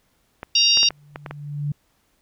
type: clicks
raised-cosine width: 0.5 ms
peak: -16 dBFS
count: 7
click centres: 0.431 / 0.773 / 0.831 / 0.906 / 1.159 / 1.262 / 1.31 s
type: harmonic tone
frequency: 933 Hz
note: A#5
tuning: 1 cent sharp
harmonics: 3 / 4 / 5 / 6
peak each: -19 / -21 / -19 / -19 dBFS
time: 0.55-0.89 s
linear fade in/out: 5 ms
type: tone with exponential growth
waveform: sine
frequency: 145.7 Hz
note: D3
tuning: 13 cents flat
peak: -20 dBFS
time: 0.75-1.72 s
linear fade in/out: 5 ms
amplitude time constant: 210 ms
effects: pink hiss -65 dBFS RMS until 2.21 s